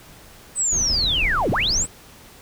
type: linear two-way sweep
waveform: sine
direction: down then up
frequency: 8290 to 65.41 to 8290 Hz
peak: -18 dBFS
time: 0.55-1.87 s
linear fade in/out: 50 ms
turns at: 1.51 s
type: noise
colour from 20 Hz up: brown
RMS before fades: -28 dBFS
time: 0.72-1.86 s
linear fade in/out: 5 ms
effects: pink hiss -46 dBFS RMS until 2.41 s